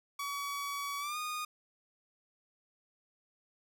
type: tone with pitch glide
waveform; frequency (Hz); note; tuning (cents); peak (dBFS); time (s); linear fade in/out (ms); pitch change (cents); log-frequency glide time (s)
sawtooth; 1134 to 1229.5; C#6 to D#6; +39 to -21; -32; 0.19-1.45; 5; +140; 0.99-1.17
effects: none